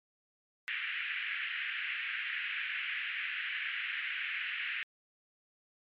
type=band-pass noise; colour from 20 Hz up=pink; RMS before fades=-37 dBFS; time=0.68-4.83 s; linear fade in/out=0 ms; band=1600 to 2900 Hz; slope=48 dB/octave; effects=MP3 96 kbps